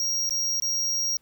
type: tone with dropouts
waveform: square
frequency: 5630 Hz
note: F8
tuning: 13 cents sharp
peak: -24 dBFS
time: 0-1.17 s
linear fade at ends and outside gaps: 1 ms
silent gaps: 0.293-0.307 / 0.6-0.622 s
effects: pink hiss -65 dBFS RMS until 1.21 s